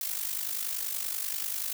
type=noise with amplitude modulation; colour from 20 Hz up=blue; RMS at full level=-30 dBFS; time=0.01-1.73 s; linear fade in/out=2 ms; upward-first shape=sine; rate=50.4 Hz; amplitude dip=70%; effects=none